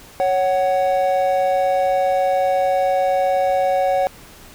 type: tone pair together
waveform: triangle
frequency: 554.4 / 746.7 Hz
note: C#5 / F#5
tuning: 0 / +16 cents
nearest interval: perfect fourth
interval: 516 cents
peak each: -16 dBFS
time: 0.2-4.07 s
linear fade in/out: 0 ms
effects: pink hiss -43 dBFS RMS until 4.54 s